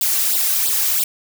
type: noise with flanger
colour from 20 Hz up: blue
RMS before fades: -18 dBFS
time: 0.01-1.04 s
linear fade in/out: 2 ms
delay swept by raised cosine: 0.23 to 2.63 ms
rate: 3 Hz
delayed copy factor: +0.95
effects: none